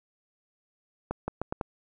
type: accelerating click train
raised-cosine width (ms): 1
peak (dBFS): -16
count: 5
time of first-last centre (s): 1.11-1.612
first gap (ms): 170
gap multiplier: 0.8
effects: none